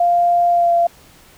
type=tone with pitch glide; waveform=sine; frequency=697 to 686.6 Hz; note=F5 to F5; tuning=-4 to -30 cents; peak=-11 dBFS; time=0-0.87 s; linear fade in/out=5 ms; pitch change=-26 cents; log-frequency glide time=0.5-0.72 s; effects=pink hiss -47 dBFS RMS until 1.37 s